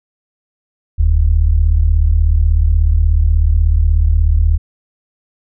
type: tone pair together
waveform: sine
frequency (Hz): 41.31 / 77.78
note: E1 / D#2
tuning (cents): +4 / 0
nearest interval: major seventh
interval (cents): 1096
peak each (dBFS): -11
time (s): 0.98-4.58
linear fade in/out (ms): 20
effects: none